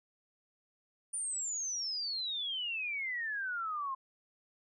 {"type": "exponential sweep", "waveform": "sine", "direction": "down", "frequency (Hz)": [9450, 1045], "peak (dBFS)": -34, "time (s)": [1.13, 3.95], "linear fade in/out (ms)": 10, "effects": []}